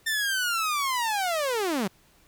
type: linear sweep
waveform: sawtooth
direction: down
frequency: 1804 to 174.61 Hz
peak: -21 dBFS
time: 0.06-1.88 s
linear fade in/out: 10 ms
effects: pink hiss -60 dBFS RMS until 2.27 s